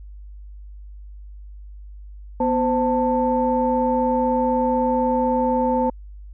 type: tone cluster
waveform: sine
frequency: 245.9 / 516 / 888 Hz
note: B3 / C5 / A5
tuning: -7 / -24 / +16 cents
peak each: -21 dBFS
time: 2.4-5.9 s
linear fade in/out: 5 ms
effects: tanh soft clip ceiling -7 dBFS + added 50 Hz sine -36 dBFS peak until 6.33 s